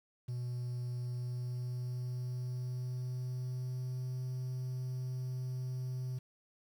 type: tone with pitch glide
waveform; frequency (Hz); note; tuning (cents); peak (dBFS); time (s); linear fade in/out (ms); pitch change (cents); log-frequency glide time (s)
triangle; 123 to 127.85; B2 to C3; -7 to -40; -33; 0.28-6.19; 10; +67; 0.97-4.22
effects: tanh soft clip ceiling -29 dBFS + 10-bit